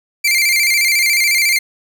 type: tone with vibrato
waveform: sawtooth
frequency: 2217 Hz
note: C#7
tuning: in tune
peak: -8 dBFS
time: 0.24-1.59 s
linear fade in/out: 10 ms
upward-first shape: square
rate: 14 Hz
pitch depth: 85 cents each way
effects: none